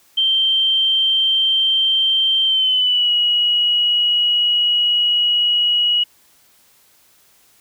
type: tone with pitch glide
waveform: sine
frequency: 3136 to 2909 Hz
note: G7 to F#7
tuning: 0 to -30 cents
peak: -13 dBFS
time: 0.17-6.04 s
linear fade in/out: 10 ms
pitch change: -130 cents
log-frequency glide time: 2.45-3.11 s
effects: white hiss -54 dBFS RMS until 7.6 s